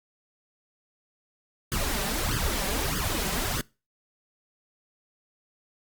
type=noise with flanger; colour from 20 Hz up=pink; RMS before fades=-28 dBFS; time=1.72-3.61 s; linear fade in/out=0 ms; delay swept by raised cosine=0.61 to 5.21 ms; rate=1.6 Hz; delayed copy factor=+0.95; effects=noise-tail reverb RT60 0.3 s tail -24 dB re dry + Opus 48 kbps